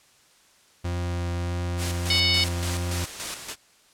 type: tone with vibrato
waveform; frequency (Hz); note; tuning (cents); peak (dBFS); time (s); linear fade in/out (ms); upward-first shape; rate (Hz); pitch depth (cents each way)
40% pulse; 87.31; F2; 0; -25; 0.84-3.05; 10; triangle; 1.6; 10
type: noise with tremolo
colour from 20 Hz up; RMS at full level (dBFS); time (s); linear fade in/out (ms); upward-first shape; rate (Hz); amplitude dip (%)
white; -30; 1.77-3.56; 50; square; 3.5; 55
type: harmonic tone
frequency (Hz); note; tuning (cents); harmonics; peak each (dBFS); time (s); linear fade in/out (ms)
740; F#5; 0; 3 / 4 / 5 / 6 / 7; -26 / -26 / -26 / -26 / -26; 2.1-2.44; 2
effects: white hiss -58 dBFS RMS until 3.93 s + low-pass 9000 Hz 12 dB/octave